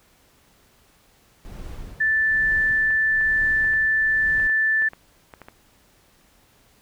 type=noise with tremolo; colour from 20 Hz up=brown; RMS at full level=-35 dBFS; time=1.45-4.47 s; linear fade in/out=0 ms; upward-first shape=sine; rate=1.1 Hz; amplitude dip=70%
type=tone; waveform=sine; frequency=1760 Hz; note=A6; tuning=in tune; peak=-17 dBFS; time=2-4.89 s; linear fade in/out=10 ms
type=clicks; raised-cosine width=0.5 ms; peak=-25 dBFS; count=11; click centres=2.906 / 3.211 / 3.644 / 3.736 / 4.399 / 4.496 / 4.822 / 4.934 / 5.338 / 5.417 / 5.485 s
effects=pink hiss -58 dBFS RMS until 6.81 s